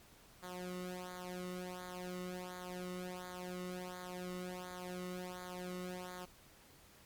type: tone with flanger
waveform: sawtooth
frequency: 181 Hz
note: F#3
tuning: 38 cents flat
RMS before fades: -45 dBFS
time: 0.42-6.26 s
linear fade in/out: 20 ms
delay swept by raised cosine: 0.36 to 1.23 ms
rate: 1.4 Hz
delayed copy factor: -1
effects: pink hiss -62 dBFS RMS until 7.05 s + MP3 96 kbps